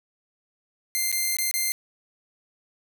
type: tone with dropouts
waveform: 5% pulse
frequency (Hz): 2093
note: C7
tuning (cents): 0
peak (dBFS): -13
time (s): 0.95-1.72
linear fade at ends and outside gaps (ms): 0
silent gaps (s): 1.116-1.126 / 1.368-1.386 / 1.512-1.54
effects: 8-bit